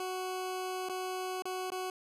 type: tone with dropouts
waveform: 20% pulse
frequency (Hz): 370.9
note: F#4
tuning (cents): +4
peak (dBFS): -30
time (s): 0-1.9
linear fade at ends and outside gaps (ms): 2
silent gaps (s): 0.888-0.895 / 1.422-1.454 / 1.703-1.719
effects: resampled to 32000 Hz